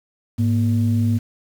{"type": "tone pair together", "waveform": "sine", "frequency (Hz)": [105.26, 236.3], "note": ["G#2", "A#3"], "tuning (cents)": [24, 24], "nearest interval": "octave + major second", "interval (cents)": 1400, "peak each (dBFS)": [-16, -19], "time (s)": [0.38, 1.19], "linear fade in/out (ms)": 20, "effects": ["tanh soft clip ceiling -9 dBFS", "7-bit"]}